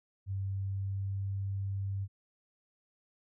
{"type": "tone with pitch glide", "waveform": "sine", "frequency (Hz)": [97.2, 98.1], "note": ["G2", "G2"], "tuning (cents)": [-14, 2], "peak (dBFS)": -32, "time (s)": [0.26, 2.08], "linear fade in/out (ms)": 50, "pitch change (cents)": 16, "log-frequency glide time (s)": [0.43, 1.25], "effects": []}